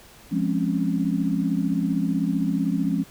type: chord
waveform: sine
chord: Db major seventh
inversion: first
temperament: equal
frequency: 174.61 / 207.7 / 261.6 / 277.2 Hz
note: F3 / Ab3 / C4 / Db4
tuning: 0 / 0 / 0 / 0 cents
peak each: -25 / -26 / -28 / -26 dBFS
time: 0.31-3.04 s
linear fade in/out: 20 ms
effects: pink hiss -49 dBFS RMS until 3.1 s